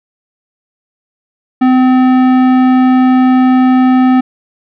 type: tone with tanh clipping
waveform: sine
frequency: 256.3 Hz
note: C4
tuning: 36 cents flat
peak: -7 dBFS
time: 1.61-4.21 s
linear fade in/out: 10 ms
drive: 15 dB
effects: none